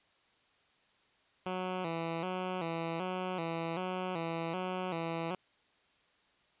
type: tone with vibrato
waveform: 10% pulse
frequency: 174.61 Hz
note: F3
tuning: in tune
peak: -26 dBFS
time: 1.46-5.35 s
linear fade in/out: 2 ms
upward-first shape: square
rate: 1.3 Hz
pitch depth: 92 cents each way
effects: white hiss -69 dBFS RMS until 6.6 s + resampled to 8000 Hz